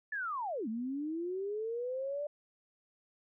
sine linear two-way sweep, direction down then up, 1760 to 213 to 594 Hz, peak -34 dBFS, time 0.12-2.27 s, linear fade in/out 5 ms, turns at 0.68 s, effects none

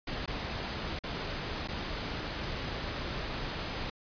pink noise with dropouts, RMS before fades -36 dBFS, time 0.07-3.9 s, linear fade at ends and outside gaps 5 ms, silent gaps 0.26-0.276 / 0.991-1.036 / 1.676-1.684 s, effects resampled to 11025 Hz

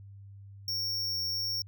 square tone with amplitude modulation, 5500 Hz, F8, 27 cents flat, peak -29 dBFS, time 0.68-1.62 s, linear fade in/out 2 ms, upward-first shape sine, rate 172 Hz, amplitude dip 35%, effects added 99 Hz sine -46 dBFS peak until 1.67 s

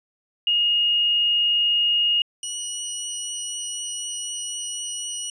sine / 5% pulse tone pair in turn, 2859 / 2924 Hz, F7 / F#7, +40 / -21 cents, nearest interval unison, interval 39 cents, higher second, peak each -17 dBFS, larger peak neither, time 0.47-2.22 / 2.43-5.3 s, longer second, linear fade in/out 2 ms, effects resampled to 22050 Hz

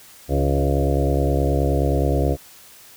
harmonic tone with a mistuned harmonic, 69.5 Hz, C#2, 5 cents sharp, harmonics 1 / 2 / 4 / 5 / 6 / 7 / 8 / 9 / 10, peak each -20 / -23 / -26 / -27 / -28 / -28 / -29 / -30 / -30 dBFS, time 0.28-2.37 s, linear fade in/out 50 ms, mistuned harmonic 7, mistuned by +16 cents, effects white hiss -46 dBFS RMS until 2.96 s

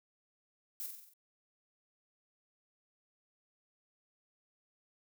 violet noise with echo, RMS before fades -41 dBFS, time 0.8-0.86 s, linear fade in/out 0 ms, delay 46 ms, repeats 6, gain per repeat -4 dB, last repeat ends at 1.136 s, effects none

